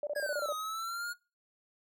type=tone bursts; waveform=sine; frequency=587.3 Hz; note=D5; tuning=in tune; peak=-31 dBFS; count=8; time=0.03-0.525 s; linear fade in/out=2 ms; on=40 ms; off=25 ms
type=linear two-way sweep; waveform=square; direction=down then up; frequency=1680 to 1244.5 to 1440 Hz; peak=-36 dBFS; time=0.15-1.14 s; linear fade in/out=20 ms; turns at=0.53 s
effects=noise-tail reverb RT60 0.3 s tail -22 dB re dry